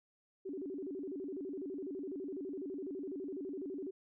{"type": "tone with vibrato", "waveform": "sine", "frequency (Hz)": 329.6, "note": "E4", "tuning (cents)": 0, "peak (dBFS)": -39, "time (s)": [0.45, 3.91], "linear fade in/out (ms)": 10, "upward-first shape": "square", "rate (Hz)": 12, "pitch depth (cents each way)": 260, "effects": []}